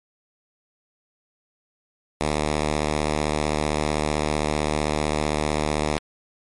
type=tone; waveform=5% pulse; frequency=75.6 Hz; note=D#2; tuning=49 cents flat; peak=-10 dBFS; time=2.21-5.98 s; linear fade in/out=0 ms; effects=MP3 48 kbps